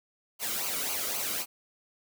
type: noise with flanger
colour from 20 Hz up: white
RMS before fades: -32 dBFS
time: 0.39-1.46 s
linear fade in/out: 50 ms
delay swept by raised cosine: 0.55 to 1.18 ms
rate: 3.8 Hz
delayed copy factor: -0.65
effects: none